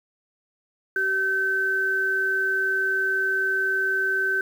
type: tone pair together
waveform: sine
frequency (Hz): 384.5 / 1538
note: G4 / G6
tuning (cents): -33 / -33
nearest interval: 2 octaves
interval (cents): 2400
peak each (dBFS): -30 / -21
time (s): 0.96-4.41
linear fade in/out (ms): 2
effects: 8-bit